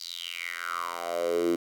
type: tone with high-pass filter sweep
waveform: 10% pulse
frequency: 86 Hz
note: F2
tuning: 26 cents flat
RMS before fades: -31 dBFS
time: 0-1.56 s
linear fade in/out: 5 ms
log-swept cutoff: 4700 to 300 Hz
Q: 6
effects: none